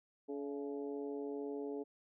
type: harmonic tone with a mistuned harmonic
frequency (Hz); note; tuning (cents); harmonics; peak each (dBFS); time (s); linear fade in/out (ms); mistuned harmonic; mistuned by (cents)
142.2; C#3; +45; 2 / 3 / 4 / 5 / 6; -43 / -41 / -53 / -54 / -57; 0.28-1.84; 20; 5; -72
effects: none